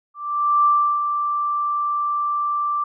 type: tone with ADSR envelope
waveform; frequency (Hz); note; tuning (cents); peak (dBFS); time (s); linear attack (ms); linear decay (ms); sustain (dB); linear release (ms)
sine; 1174.7; D6; 0; -12; 0.14-2.84; 510; 350; -7; 6
effects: none